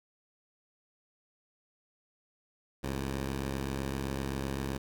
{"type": "tone pair together", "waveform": "10% pulse", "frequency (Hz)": [67.8, 107.85], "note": ["C#2", "A2"], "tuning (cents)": [-38, -34], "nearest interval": "minor sixth", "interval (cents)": 804, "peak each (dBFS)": [-25, -34], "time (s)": [2.83, 4.78], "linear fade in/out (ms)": 10, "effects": []}